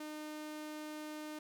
sawtooth tone, 304.8 Hz, D#4, 36 cents flat, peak -39 dBFS, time 0-1.39 s, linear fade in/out 5 ms, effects none

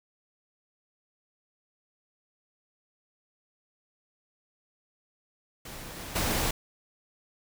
pink noise with level steps, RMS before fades -42 / -40 / -28 dBFS, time 5.65-6.51 s, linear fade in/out 5 ms, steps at 5.96 / 6.15 s, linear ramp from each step 10 ms, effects none

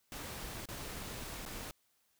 pink noise with dropouts, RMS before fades -44 dBFS, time 0.12-1.71 s, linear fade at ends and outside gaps 1 ms, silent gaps 0.656-0.687 / 1.453-1.461 s, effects white hiss -75 dBFS RMS until 2.19 s

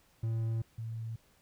triangle / sine tone pair in turn, 113.1 / 113.1 Hz, A2 / A2, +48 / +48 cents, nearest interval unison, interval 0 cents, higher neither, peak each -28 / -36 dBFS, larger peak first, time 0.23-0.62 / 0.78-1.16 s, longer first, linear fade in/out 5 ms, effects pink hiss -67 dBFS RMS until 1.41 s

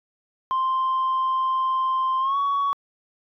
sine tone with pitch glide, 1046.5 to 1121.6 Hz, C6 to C#6, 0 to +20 cents, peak -18 dBFS, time 0.51-2.73 s, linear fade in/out 0 ms, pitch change +120 cents, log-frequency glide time 2.2-2.37 s, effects tanh soft clip ceiling -18 dBFS

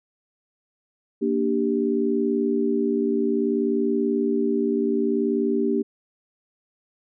sine chord, G minor, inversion first, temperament equal, 233.1 / 293.7 / 392 Hz, Bb3 / D4 / G4, 0 / 0 / 0 cents, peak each -24 / -25 / -23 dBFS, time 1.21-5.83 s, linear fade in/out 20 ms, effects none

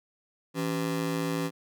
30% pulse ring-modulated tone, 221.6 Hz, A3, 13 cents sharp, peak -22 dBFS, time 0.54-1.51 s, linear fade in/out 50 ms, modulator 56.9 Hz, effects none

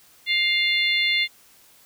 harmonic tone, 700 Hz, F5, 4 cents sharp, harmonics 3 / 4 / 5 / 6, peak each -21 / -28 / -24 / -28 dBFS, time 0.26-1.28 s, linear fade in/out 50 ms, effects white hiss -54 dBFS RMS until 1.85 s

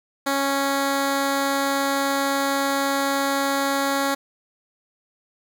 10% pulse tone, 276.4 Hz, C#4, 5 cents flat, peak -12 dBFS, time 0.26-4.15 s, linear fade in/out 10 ms, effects none

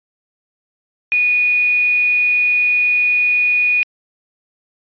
sine tone with quantisation, 2463 Hz, D#7, 18 cents flat, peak -12 dBFS, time 1.12-3.83 s, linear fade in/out 0 ms, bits 4, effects resampled to 11025 Hz

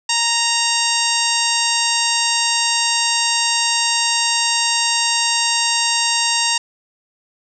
harmonic tone, 930 Hz, A#5, 4 cents flat, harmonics 1 / 2 / 3 / 4 / 5 / 6 / 7 / 8 / 9, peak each -23 / -26 / -22 / -24 / -23 / -23 / -26 / -25 / -27 dBFS, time 0.09-6.58 s, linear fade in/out 5 ms, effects none

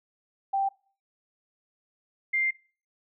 sine tone pair in turn, 784 / 2101 Hz, G5 / C7, 0 / +7 cents, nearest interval octave + perfect fourth, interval 1707 cents, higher second, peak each -23 dBFS, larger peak neither, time 0.53-0.69 / 2.33-2.51 s, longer second, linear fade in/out 10 ms, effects noise-tail reverb RT60 0.4 s tail -22 dB re dry

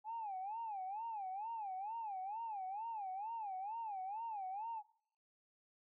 sine tone with vibrato, 830.6 Hz, G#5, in tune, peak -40 dBFS, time 0.04-4.83 s, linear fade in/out 50 ms, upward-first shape sine, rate 2.2 Hz, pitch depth 190 cents each way, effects noise-tail reverb RT60 0.7 s tail -25 dB re dry + tanh soft clip ceiling -36 dBFS

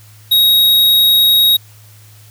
square tone, 3786 Hz, A#7, 26 cents sharp, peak -8 dBFS, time 0.31-1.57 s, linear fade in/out 10 ms, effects added 106 Hz sine -40 dBFS peak until 2.3 s + white hiss -46 dBFS RMS until 2.3 s

